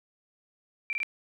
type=tone bursts; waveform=sine; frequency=2349 Hz; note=D7; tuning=in tune; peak=-28 dBFS; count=3; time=0.9-1.031 s; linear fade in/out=0 ms; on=29 ms; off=22 ms; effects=none